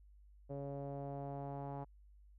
sawtooth tone with low-pass filter sweep, 140 Hz, C#3, 18 cents sharp, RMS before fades -44 dBFS, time 0.49-1.85 s, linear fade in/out 20 ms, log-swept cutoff 560 to 850 Hz, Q 3.6, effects added 50 Hz sine -59 dBFS peak until 2.38 s

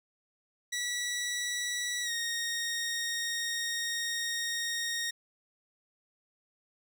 15% pulse tone with pitch glide, 1945 to 1861.5 Hz, B6 to A#6, -27 to -3 cents, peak -25 dBFS, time 0.72-5.11 s, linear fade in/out 10 ms, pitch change -76 cents, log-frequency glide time 2.02-2.11 s, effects none

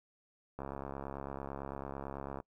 click train, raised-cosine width 1 ms, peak -27 dBFS, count 126, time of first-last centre 0.59-2.402 s, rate 69 Hz, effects noise-tail reverb RT60 0.1 s tail -25 dB re dry

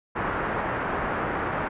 white low-pass noise, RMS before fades -28 dBFS, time 0.15-1.69 s, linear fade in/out 20 ms, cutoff 1600 Hz, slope 24 dB/octave, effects resampled to 8000 Hz

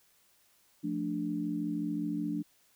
sine chord, D minor, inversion first, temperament equal, 174.61 / 220 / 293.7 Hz, F3 / A3 / D4, 0 / 0 / 0 cents, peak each -37 / -37 / -33 dBFS, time 0.83-2.43 s, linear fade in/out 20 ms, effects white hiss -67 dBFS RMS until 2.75 s

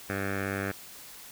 10% pulse tone with low-pass filter, 98 Hz, G2, in tune, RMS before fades -32 dBFS, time 0.09-0.72 s, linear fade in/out 10 ms, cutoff 1900 Hz, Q 5.7, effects white hiss -47 dBFS RMS until 1.31 s

